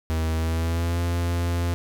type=tone with pitch glide; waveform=45% pulse; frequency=80.3 to 86.06 Hz; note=E2 to F2; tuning=-45 to -25 cents; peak=-22 dBFS; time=0.1-1.74 s; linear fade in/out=0 ms; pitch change=+120 cents; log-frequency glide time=0.36-1 s; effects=none